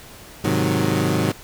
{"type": "chord", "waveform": "20% pulse", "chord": "Ab dominant seventh", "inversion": "none", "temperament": "equal", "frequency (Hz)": [103.83, 130.81, 155.56, 185], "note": ["Ab2", "C3", "Eb3", "Gb3"], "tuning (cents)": [0, 0, 0, 0], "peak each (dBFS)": -19, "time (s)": [0.44, 1.32], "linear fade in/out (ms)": 5, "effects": ["pink hiss -42 dBFS RMS until 1.43 s"]}